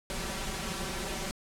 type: noise with comb filter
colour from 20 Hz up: pink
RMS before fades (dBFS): -35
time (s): 0.1-1.31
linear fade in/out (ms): 0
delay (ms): 5.2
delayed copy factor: +0.75
effects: low-pass 10000 Hz 12 dB/octave